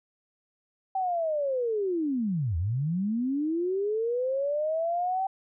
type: linear two-way sweep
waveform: sine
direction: down then up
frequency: 776 to 77.78 to 776 Hz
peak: -25 dBFS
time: 0.95-5.27 s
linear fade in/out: 5 ms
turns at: 2.57 s
effects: none